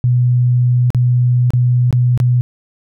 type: tone with dropouts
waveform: sine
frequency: 123.4 Hz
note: B2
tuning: 1 cent flat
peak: -9 dBFS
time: 0.04-2.41 s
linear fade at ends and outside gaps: 0 ms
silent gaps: 0.904-0.947 / 1.505-1.535 / 1.908-1.927 / 2.176-2.201 s
effects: none